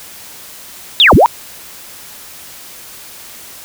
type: linear two-way sweep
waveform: sine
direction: down then up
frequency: 3839 to 32.15 to 1005 Hz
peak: -3 dBFS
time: 1-1.26 s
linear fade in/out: 0 ms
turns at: 1.14 s
effects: white hiss -34 dBFS RMS until 3.64 s